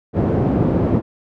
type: band-pass noise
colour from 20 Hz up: pink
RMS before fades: -17 dBFS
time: 0.13-1.02 s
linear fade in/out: 50 ms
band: 110 to 440 Hz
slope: 12 dB/octave
effects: none